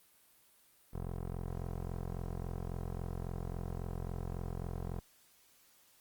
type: tone with low-pass filter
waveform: 15% pulse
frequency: 43.65 Hz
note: F1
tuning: in tune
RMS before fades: -40 dBFS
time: 0.93-5 s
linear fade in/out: 10 ms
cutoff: 940 Hz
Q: 0.93
effects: white hiss -66 dBFS RMS until 6 s + Opus 32 kbps